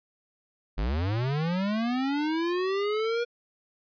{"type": "linear sweep", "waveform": "square", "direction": "up", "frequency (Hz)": [44.18, 480], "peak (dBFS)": -26, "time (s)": [0.77, 3.25], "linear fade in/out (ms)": 20, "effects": ["resampled to 11025 Hz"]}